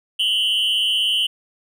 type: tone with amplitude modulation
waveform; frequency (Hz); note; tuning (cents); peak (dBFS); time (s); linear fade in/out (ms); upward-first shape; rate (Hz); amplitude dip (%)
triangle; 3013; F#7; +31; -11; 0.19-1.27; 10; sine; 216; 95
effects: none